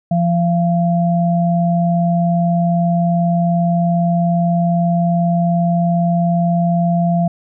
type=tone pair together; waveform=sine; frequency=171.5 / 686 Hz; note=F3 / F5; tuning=-31 / -31 cents; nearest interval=2 octaves; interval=2400 cents; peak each=-13 / -18 dBFS; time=0.11-7.28 s; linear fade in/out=5 ms; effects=none